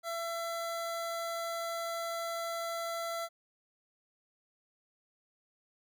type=tone; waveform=25% pulse; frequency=672 Hz; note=E5; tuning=33 cents sharp; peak=-31 dBFS; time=0.03-3.29 s; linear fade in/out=50 ms; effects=none